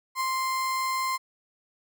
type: tone with ADSR envelope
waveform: 35% pulse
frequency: 1046.5 Hz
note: C6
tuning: in tune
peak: -22 dBFS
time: 0.15-1.18 s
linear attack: 59 ms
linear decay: 3 ms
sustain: -2 dB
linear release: 26 ms
effects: none